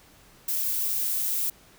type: noise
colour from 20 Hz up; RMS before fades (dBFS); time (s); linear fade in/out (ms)
violet; -27; 0.48-1.5; 5
effects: pink hiss -55 dBFS RMS until 1.78 s